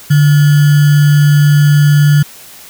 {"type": "tone with sample-and-hold", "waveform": "sine", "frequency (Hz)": 146.83, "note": "D3", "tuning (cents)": 0, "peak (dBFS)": -4, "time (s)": [0.1, 2.23], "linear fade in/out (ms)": 10, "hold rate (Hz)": 1575, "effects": ["white hiss -35 dBFS RMS until 2.69 s"]}